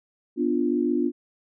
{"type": "chord", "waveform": "sine", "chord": "B diminished", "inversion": "none", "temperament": "equal", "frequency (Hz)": [246.9, 293.7, 349.2], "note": ["B3", "D4", "F4"], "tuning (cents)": [0, 0, 0], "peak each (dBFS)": -25, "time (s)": [0.36, 1.12], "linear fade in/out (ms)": 50, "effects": []}